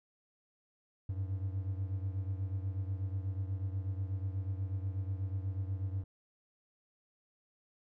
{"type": "beating tone pair", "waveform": "triangle", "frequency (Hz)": [94.1, 102.3], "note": ["F#2", "G#2"], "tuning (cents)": [30, -26], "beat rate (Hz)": 8.2, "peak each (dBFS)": [-33, -38], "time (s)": [1.09, 6.04], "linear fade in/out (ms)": 5, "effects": []}